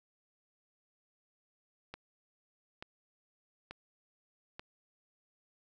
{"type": "click train", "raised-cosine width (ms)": 0.3, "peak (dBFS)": -27, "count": 4, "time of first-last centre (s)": [1.94, 4.595], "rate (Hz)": 1.13, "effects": []}